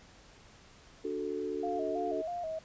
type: chord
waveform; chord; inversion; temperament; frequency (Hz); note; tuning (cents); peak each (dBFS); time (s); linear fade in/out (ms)
sine; D major; none; equal with one note detuned; 293.7 / 368.7 / 440; D4 / F#4 / A4; 0 / -6 / 0; -39 / -37 / -36; 1.04-2.22; 10
type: tone with vibrato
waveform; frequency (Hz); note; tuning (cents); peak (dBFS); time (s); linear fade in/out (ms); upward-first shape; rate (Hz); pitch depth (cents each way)
sine; 669; E5; +25; -34; 1.63-2.59; 5; square; 3.1; 81
effects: pink hiss -57 dBFS RMS until 2.64 s + resampled to 16000 Hz